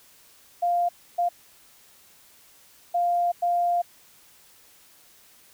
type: tone bursts at uneven times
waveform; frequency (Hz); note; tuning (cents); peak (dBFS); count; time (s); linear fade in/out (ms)
sine; 699; F5; +1; -20; 4; 0.62-0.89 / 1.18-1.29 / 2.94-3.32 / 3.42-3.82; 10
effects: white hiss -55 dBFS RMS until 5.53 s